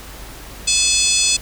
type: harmonic tone with a mistuned harmonic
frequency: 861 Hz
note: A5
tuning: 38 cents flat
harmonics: 3 / 4 / 5 / 6 / 7 / 8 / 9 / 10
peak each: -22 / -22 / -22 / -22 / -22 / -22 / -22 / -22 dBFS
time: 0.67-1.37 s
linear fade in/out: 10 ms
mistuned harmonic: 6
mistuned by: -73 cents
effects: added 50 Hz sine -37 dBFS peak until 1.41 s + pink hiss -37 dBFS RMS until 1.41 s